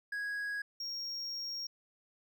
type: tone pair in turn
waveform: triangle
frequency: 1657 / 5573 Hz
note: G#6 / F8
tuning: -4 / -5 cents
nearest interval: octave + major sixth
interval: 2099 cents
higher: second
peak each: -33 / -36 dBFS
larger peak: first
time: 0.12-0.62 / 0.8-1.67 s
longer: second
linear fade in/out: 5 ms
effects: none